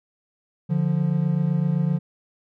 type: tone pair together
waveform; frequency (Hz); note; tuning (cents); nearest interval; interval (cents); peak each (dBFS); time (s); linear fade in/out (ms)
triangle; 146.83 / 174.61; D3 / F3; 0 / 0; minor third; 300; -20; 0.69-1.99; 20
effects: none